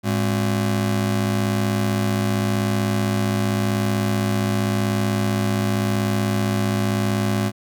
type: ring-modulated tone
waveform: 35% pulse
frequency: 156.5 Hz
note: D#3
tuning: 10 cents sharp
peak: -14 dBFS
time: 0.03-7.52 s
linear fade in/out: 50 ms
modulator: 47.8 Hz
effects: none